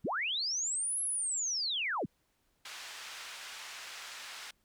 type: linear two-way sweep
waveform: sine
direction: up then down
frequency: 79.9 to 11120 to 79.9 Hz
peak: -31 dBFS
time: 0.04-2.06 s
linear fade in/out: 10 ms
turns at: 1.02 s
type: band-pass noise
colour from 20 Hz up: pink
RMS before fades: -46 dBFS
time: 2.65-4.51 s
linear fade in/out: 5 ms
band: 1400 to 6400 Hz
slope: 12 dB/octave
effects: pink hiss -75 dBFS RMS until 4.64 s